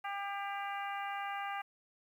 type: harmonic tone with a mistuned harmonic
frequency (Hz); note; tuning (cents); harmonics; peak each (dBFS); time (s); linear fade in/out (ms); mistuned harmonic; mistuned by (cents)
399.8; G4; +34; 2 / 3 / 4 / 5 / 6 / 7; -39 / -43 / -45 / -47 / -49 / -50; 0.04-1.62; 10; 6; -25
effects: 11-bit